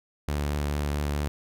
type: tone with vibrato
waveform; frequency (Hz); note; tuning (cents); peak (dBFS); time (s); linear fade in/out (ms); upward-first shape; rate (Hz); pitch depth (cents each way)
sawtooth; 73; D2; -10; -22; 0.28-1.28; 0; sine; 4.5; 14
effects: none